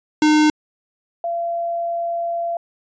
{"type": "tone pair in turn", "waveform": ["square", "sine"], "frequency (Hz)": [304.8, 682.3], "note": ["D#4", "F5"], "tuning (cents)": [-36, -41], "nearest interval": "octave + major second", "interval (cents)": 1395, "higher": "second", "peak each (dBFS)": [-12, -20], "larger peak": "first", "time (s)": [[0.22, 0.5], [1.24, 2.57]], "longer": "second", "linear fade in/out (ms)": 2, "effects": ["resampled to 16000 Hz"]}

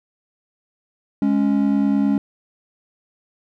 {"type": "tone pair together", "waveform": "triangle", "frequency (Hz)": [207.4, 277.1], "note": ["G#3", "C#4"], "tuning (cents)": [-2, -1], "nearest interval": "perfect fourth", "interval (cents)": 501, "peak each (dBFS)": -16, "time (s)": [1.22, 2.18], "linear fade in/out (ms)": 2, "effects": []}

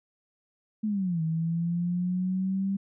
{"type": "linear two-way sweep", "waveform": "sine", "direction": "down then up", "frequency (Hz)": [220, 159.4, 197], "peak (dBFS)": -25, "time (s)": [0.83, 2.77], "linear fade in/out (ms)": 10, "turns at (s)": 1.22, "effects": []}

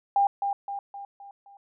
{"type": "tone with echo", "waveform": "sine", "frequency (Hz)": 800, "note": "G5", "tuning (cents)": 35, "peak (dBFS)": -18, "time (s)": [0.16, 0.27], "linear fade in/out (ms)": 2, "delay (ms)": 260, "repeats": 5, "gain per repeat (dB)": -6, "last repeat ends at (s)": 1.57, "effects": []}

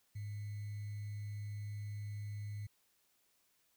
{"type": "tone with sample-and-hold", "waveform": "sine", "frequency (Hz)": 103.83, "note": "G#2", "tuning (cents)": 0, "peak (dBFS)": -40, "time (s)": [0.15, 2.67], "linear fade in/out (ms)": 10, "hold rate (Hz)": 2100, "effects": ["white hiss -75 dBFS RMS until 3.76 s"]}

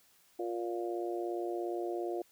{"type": "harmonic tone", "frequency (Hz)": 117.2, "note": "A#2", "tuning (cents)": 10, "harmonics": [3, 4, 5, 6], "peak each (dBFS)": [-35, -42, -43, -41], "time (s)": [0.39, 2.22], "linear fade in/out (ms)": 5, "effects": ["white hiss -66 dBFS RMS until 2.31 s"]}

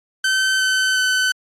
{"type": "tone with pitch steps", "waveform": "sawtooth", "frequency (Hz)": [1538, 1526.5, 1515.1], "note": ["G6", "G6", "F#6"], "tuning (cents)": [-33, -46, 41], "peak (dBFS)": -12, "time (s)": [0.24, 1.32], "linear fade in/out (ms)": 5, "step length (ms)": 360, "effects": ["low-pass 9000 Hz 12 dB/octave", "AAC 64 kbps"]}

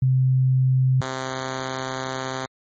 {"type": "tone pair in turn", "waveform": ["sine", "5% pulse"], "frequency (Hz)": [130, 131.21], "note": ["C3", "C3"], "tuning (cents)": [-11, 5], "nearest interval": "unison", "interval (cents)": 16, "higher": "second", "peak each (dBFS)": -15, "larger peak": "neither", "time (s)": [[0.02, 1.01], [1.01, 2.46]], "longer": "second", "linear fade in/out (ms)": 5, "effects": ["MP3 32 kbps"]}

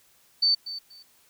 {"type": "tone with echo", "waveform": "sine", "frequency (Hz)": 4544, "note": "C#8", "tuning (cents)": 42, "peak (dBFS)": -18, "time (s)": [0.42, 0.55], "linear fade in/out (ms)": 10, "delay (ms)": 240, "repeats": 2, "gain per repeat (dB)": -14, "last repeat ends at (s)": 1.03, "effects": ["white hiss -61 dBFS RMS until 1.29 s"]}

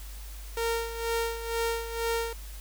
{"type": "tone with tremolo", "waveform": "sawtooth", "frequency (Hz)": 460.8, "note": "A#4", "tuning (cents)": -20, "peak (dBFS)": -22, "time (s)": [0.57, 2.33], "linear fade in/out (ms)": 2, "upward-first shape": "sine", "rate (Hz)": 2.1, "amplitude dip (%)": 70, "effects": ["added 50 Hz sine -39 dBFS peak until 2.6 s", "white hiss -49 dBFS RMS until 2.6 s"]}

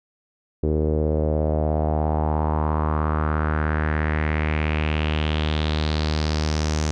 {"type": "tone with low-pass filter sweep", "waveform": "sawtooth", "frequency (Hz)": 76.9, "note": "D#2", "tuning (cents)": -20, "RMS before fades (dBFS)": -22, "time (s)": [0.63, 6.91], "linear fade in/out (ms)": 0, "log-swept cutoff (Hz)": [410, 6400], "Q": 3.6, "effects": []}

